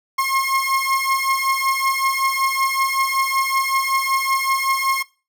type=beating tone pair; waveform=30% pulse; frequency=1071 / 1076.3 Hz; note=C6 / C6; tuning=+40 / +49 cents; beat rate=5.3 Hz; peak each=-18 dBFS; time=0.18-5.03 s; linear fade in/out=10 ms; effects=noise-tail reverb RT60 0.3 s tail -19 dB re dry